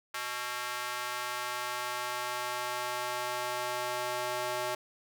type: tone with high-pass filter sweep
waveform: square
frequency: 123.47 Hz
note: B2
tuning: in tune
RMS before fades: -35 dBFS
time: 0.14-4.75 s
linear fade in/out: 5 ms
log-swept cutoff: 1300 to 630 Hz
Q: 1.3
effects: none